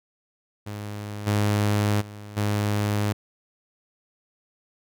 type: tone with level steps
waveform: sawtooth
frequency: 103.83 Hz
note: G#2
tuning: in tune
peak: -28 / -16 / -34 / -18 dBFS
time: 0.66-3.13 s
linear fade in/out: 10 ms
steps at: 1.26 / 2 / 2.36 s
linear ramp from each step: 20 ms
effects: none